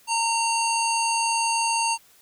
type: harmonic tone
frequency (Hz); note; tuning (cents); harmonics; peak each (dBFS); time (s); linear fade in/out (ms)
917; A#5; -29; 1 / 3 / 5 / 7 / 9 / 10; -23 / -28 / -30 / -31 / -33 / -33; 0.07-1.98; 50
effects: white hiss -56 dBFS RMS until 2.21 s